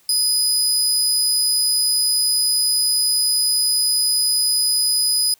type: tone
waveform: 25% pulse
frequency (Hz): 4985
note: D#8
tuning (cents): +2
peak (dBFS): -11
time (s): 0.09-5.34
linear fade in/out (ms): 2
effects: white hiss -56 dBFS RMS until 5.39 s